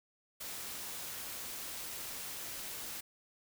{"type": "noise", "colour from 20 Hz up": "white", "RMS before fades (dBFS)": -43, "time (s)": [0.4, 3.01], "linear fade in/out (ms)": 10, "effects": []}